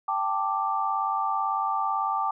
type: chord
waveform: sine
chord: G suspended second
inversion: none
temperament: just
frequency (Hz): 784 / 882 / 1176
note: G5 / A5 / D6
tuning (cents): 0 / +4 / +2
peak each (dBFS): -29 / -29 / -27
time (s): 0.08-2.31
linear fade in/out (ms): 5
effects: none